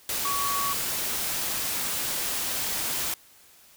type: tone in noise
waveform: sine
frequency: 1125 Hz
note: C#6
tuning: 25 cents sharp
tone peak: -27 dBFS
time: 0.25-0.73 s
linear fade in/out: 2 ms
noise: white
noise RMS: -29 dBFS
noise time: 0.09-3.14 s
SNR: -1 dB
effects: white hiss -55 dBFS RMS until 3.76 s